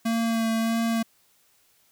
square tone with vibrato, 227 Hz, A#3, 46 cents flat, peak -23 dBFS, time 0.05-1.03 s, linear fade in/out 10 ms, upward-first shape sine, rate 1.6 Hz, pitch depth 16 cents each way, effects white hiss -63 dBFS RMS until 1.91 s

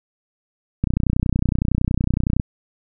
click train, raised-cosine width 5 ms, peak -6 dBFS, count 49, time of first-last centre 0.84-2.398 s, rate 30.8 Hz, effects none

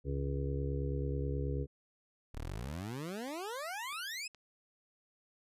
harmonic tone, 69.3 Hz, C#2, in tune, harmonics 1 / 2 / 4 / 5 / 6 / 7, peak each -36 / -37 / -43 / -48 / -42 / -44 dBFS, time 0.04-1.67 s, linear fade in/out 50 ms
20% pulse exponential sweep, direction up, 32.41 to 2637 Hz, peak -34 dBFS, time 2.34-4.28 s, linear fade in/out 10 ms
clicks, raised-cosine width 0.2 ms, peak -38 dBFS, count 4, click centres 3.088 / 3.281 / 3.926 / 4.347 s
effects resampled to 32000 Hz

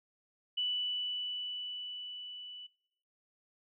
sine tone with level ramp, 2970 Hz, F#7, 6 cents sharp, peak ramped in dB -30 to -45 dBFS, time 0.57-2.67 s, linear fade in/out 10 ms, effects noise-tail reverb RT60 0.9 s tail -24 dB re dry

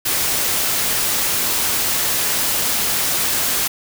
white noise, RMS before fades -19 dBFS, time 0.05-3.68 s, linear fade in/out 10 ms, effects none

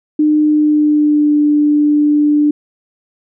sine tone with pitch glide, 303.1 to 296.2 Hz, D#4 to D4, -45 to +15 cents, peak -8 dBFS, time 0.19-2.51 s, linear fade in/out 5 ms, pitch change -40 cents, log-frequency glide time 0.4-1.37 s, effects none

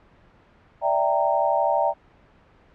sine chord, E half-diminished seventh, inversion third, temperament equal with one note detuned, 587.3 / 659.3 / 784 / 924.3 Hz, D5 / E5 / G5 / Bb5, 0 / 0 / 0 / -15 cents, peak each -24 dBFS, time 0.81-1.94 s, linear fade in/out 50 ms, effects pink hiss -55 dBFS RMS until 2.74 s + low-pass 2000 Hz 12 dB/octave

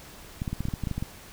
clicks, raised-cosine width 5 ms, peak -17 dBFS, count 12, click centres 0.419 / 0.478 / 0.53 / 0.606 / 0.654 / 0.685 / 0.738 / 0.837 / 0.872 / 0.913 / 0.98 / 1.025 s, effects pink hiss -47 dBFS RMS until 1.32 s

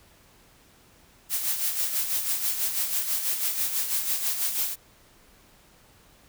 blue noise with tremolo, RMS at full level -25 dBFS, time 1.29-4.76 s, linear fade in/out 50 ms, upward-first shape sine, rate 6.1 Hz, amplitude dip 55%, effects pink hiss -57 dBFS RMS until 6.28 s

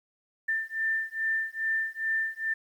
sine beating tone pair, 1785 / 1787.4 Hz, A6 / A6, +24 / +27 cents, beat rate 2.4 Hz, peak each -30 dBFS, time 0.48-2.54 s, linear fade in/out 10 ms, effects 10-bit

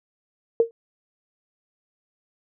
sine tone with exponential decay, 460.6 Hz, A#4, 21 cents flat, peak -10 dBFS, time 0.6-0.71 s, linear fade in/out 1 ms, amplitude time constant 23 ms, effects none

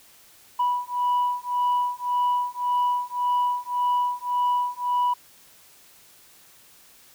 sine beating tone pair, 981 / 982.8 Hz, B5 / B5, -12 / -9 cents, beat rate 1.8 Hz, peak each -23 / -23 dBFS, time 0.59-5.14 s, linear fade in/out 10 ms, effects tanh soft clip ceiling -17 dBFS + white hiss -53 dBFS RMS until 7.14 s

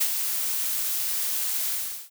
blue noise with ADSR envelope, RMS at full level -21 dBFS, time 0-2.1 s, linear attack 14 ms, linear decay 61 ms, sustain -6 dB, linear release 390 ms, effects none

